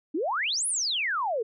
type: exponential two-way sweep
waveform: sine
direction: up then down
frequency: 278.7 to 10820 to 419.3 Hz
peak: -25 dBFS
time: 0.14-1.43 s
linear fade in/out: 10 ms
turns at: 0.67 s
effects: none